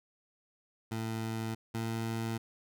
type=tone pair in turn; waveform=20% pulse; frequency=112 / 113.37 Hz; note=A2 / A#2; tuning=+31 / -48 cents; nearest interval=unison; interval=21 cents; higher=second; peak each=-29 / -28 dBFS; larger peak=second; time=0.91-1.55 / 1.74-2.38 s; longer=neither; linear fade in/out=10 ms; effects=none